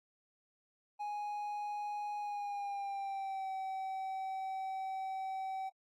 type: tone with pitch glide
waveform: triangle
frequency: 830 to 765.5 Hz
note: G#5 to G5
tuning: -1 to -41 cents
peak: -35 dBFS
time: 0.99-5.7 s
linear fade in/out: 20 ms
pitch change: -140 cents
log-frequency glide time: 2.19-3.5 s
effects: AAC 48 kbps